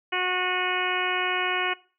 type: harmonic tone with a mistuned harmonic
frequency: 365.3 Hz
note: F#4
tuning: 22 cents flat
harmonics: 1 / 2 / 3 / 4 / 5 / 6 / 7 / 8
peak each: -32 / -32 / -32 / -32 / -32 / -32 / -32 / -32 dBFS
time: 0.12-1.74 s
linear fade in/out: 10 ms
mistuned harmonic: 7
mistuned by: -39 cents
effects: noise-tail reverb RT60 0.4 s tail -21 dB re dry